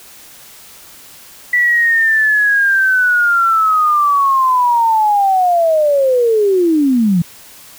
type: linear sweep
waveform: sine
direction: down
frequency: 1967 to 163.4 Hz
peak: -9 dBFS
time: 1.53-7.22 s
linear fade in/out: 5 ms
effects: white hiss -39 dBFS RMS until 7.78 s